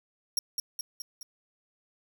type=tone with echo; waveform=sawtooth; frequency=5588 Hz; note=F8; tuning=in tune; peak=-22 dBFS; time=0.37-0.39 s; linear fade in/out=2 ms; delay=210 ms; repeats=4; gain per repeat=-4 dB; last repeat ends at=1.23 s; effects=9-bit